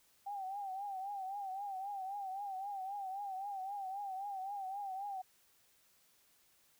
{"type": "tone with vibrato", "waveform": "sine", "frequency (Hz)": 784, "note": "G5", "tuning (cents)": 0, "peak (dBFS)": -39, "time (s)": [0.26, 5.22], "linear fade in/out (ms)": 10, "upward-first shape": "triangle", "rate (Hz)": 3.8, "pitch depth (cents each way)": 97, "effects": ["white hiss -70 dBFS RMS until 6.79 s"]}